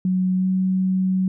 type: tone with pitch glide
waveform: sine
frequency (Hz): 185 to 187.26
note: F#3 to F#3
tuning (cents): 0 to +21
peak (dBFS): -17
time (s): 0.05-1.28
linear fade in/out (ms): 2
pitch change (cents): +21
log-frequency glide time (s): 0.36-0.47
effects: none